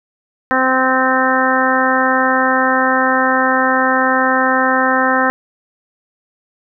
harmonic tone, 259.7 Hz, C4, 13 cents flat, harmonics 1 / 2 / 3 / 4 / 5 / 6 / 7, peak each -19 / -19 / -19 / -19 / -19 / -19 / -19 dBFS, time 0.51-5.3 s, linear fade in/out 0 ms, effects none

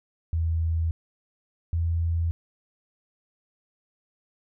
sine tone pair in turn, 81.9 / 83.57 Hz, E2 / E2, -11 / +24 cents, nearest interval unison, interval 35 cents, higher second, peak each -22 dBFS, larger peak neither, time 0.33-0.91 / 1.73-2.31 s, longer neither, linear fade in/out 0 ms, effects none

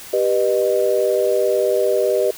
sine chord, G augmented, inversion none, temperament just, 392 / 490 / 612.5 Hz, G4 / B4 / D#5, 0 / -14 / -27 cents, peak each -19 dBFS, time 0.13-2.31 s, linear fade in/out 5 ms, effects white hiss -37 dBFS RMS until 2.37 s

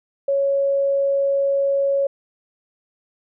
sine tone, 554.4 Hz, C#5, in tune, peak -16 dBFS, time 0.28-2.07 s, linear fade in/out 5 ms, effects none

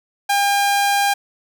sawtooth tone, 804 Hz, G5, 44 cents sharp, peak -11 dBFS, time 0.29-1.14 s, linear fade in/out 10 ms, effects none

